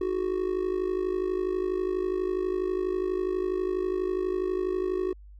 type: tone with amplitude modulation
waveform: triangle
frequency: 370 Hz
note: F#4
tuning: in tune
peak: -20 dBFS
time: 0.01-5.13 s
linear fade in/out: 5 ms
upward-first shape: sine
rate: 52.2 Hz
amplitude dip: 80%
effects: added 50 Hz sine -45 dBFS peak until 5.39 s